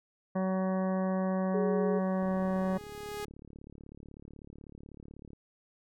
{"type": "harmonic tone", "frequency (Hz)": 188.1, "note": "F#3", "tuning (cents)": 29, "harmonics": [1, 2, 3, 4, 5, 6, 8, 9, 10], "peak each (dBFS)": [-29, -40, -34, -41, -45, -43, -52, -52, -53], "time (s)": [0.35, 2.78], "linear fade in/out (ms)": 10}
{"type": "tone", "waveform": "sine", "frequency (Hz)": 415.3, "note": "G#4", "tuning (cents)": 0, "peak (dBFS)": -29, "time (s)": [1.54, 1.99], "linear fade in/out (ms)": 5}
{"type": "tone with exponential growth", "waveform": "sawtooth", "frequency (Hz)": 415.3, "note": "G#4", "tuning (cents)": 0, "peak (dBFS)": -31, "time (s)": [1.68, 3.25], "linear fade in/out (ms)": 5, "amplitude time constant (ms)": 340}
{"type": "click train", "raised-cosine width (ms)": 3, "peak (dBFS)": -36, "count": 113, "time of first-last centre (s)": [2.23, 5.332], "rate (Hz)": 36.1}
{"effects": []}